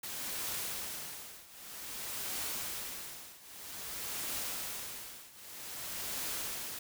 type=noise with tremolo; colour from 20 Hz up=white; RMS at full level=-37 dBFS; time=0.03-6.79 s; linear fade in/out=5 ms; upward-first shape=triangle; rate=0.52 Hz; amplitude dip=90%; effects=none